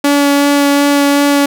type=tone with vibrato; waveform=sawtooth; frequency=284.7 Hz; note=C#4; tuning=46 cents sharp; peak=-4 dBFS; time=0.04-1.46 s; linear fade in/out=5 ms; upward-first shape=sine; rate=2.7 Hz; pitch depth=9 cents each way; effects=none